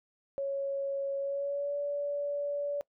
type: tone with pitch glide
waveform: sine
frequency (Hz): 553 to 574.8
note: C#5 to D5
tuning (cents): -4 to -37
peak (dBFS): -30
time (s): 0.38-2.81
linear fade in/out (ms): 0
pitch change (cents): +67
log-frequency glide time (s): 1.18-1.77
effects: noise-tail reverb RT60 0.1 s tail -23 dB re dry